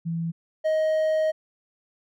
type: tone pair in turn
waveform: sine / triangle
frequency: 166.2 / 627.5 Hz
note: E3 / D#5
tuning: +15 / +15 cents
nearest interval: octave + major seventh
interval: 2300 cents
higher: second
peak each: -25 / -18 dBFS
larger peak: second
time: 0.05-0.32 / 0.64-1.32 s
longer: second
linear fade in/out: 20 ms
effects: none